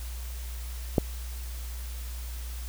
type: click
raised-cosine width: 2 ms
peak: -7 dBFS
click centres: 0.982 s
effects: added 60 Hz sine -34 dBFS peak until 2.68 s + white hiss -46 dBFS RMS until 2.68 s